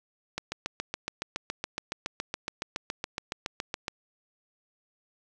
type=click train; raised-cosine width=0.2 ms; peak=-14 dBFS; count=26; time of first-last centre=0.38-3.881 s; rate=7.14 Hz; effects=none